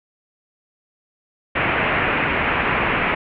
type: low-pass noise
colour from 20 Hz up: white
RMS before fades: -20 dBFS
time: 1.55-3.15 s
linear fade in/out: 10 ms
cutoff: 2600 Hz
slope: 48 dB/octave
effects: none